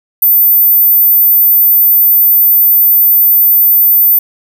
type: tone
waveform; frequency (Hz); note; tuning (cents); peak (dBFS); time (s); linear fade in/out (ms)
sine; 14090; A9; +1; -4; 0.22-4.19; 5
effects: none